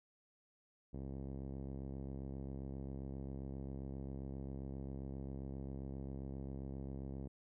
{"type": "tone with low-pass filter", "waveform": "5% pulse", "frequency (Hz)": 67.5, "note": "C#2", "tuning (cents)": -45, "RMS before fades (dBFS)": -45, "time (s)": [0.93, 7.28], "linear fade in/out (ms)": 10, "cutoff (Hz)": 250, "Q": 0.58, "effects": []}